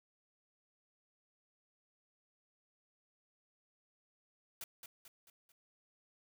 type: noise with echo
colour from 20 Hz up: white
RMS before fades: -45 dBFS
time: 4.61-4.64 s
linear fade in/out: 2 ms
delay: 220 ms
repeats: 4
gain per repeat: -6 dB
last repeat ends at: 5.52 s
effects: none